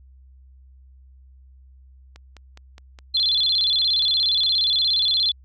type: click train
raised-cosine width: 0.2 ms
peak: -26 dBFS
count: 12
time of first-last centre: 2.16-4.437 s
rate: 4.83 Hz
type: tone with vibrato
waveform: sine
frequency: 3786 Hz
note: A#7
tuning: 26 cents sharp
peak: -17 dBFS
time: 3.14-5.32 s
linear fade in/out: 10 ms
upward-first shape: square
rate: 17 Hz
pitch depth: 160 cents each way
effects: added 65 Hz sine -46 dBFS peak until 5.44 s